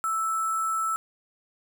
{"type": "tone with sample-and-hold", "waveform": "sine", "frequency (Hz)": 1318.5, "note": "E6", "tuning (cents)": 0, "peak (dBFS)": -24, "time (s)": [0.04, 0.96], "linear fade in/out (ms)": 0, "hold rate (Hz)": 8820, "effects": []}